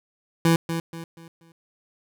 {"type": "tone with echo", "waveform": "25% pulse", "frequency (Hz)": 165.8, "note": "E3", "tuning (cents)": 10, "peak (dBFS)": -12, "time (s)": [0.45, 0.56], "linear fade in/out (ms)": 2, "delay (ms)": 240, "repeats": 4, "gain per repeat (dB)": -9, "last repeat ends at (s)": 1.52, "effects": []}